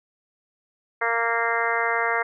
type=harmonic tone; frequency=231.5 Hz; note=A#3; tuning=12 cents flat; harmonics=2 / 3 / 4 / 5 / 6 / 7 / 8 / 9; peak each=-29 / -29 / -29 / -29 / -29 / -29 / -29 / -29 dBFS; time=1.01-2.23 s; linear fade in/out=10 ms; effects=none